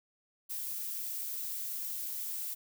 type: noise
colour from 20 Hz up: violet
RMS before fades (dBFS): -38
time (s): 0.49-2.55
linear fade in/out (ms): 20
effects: none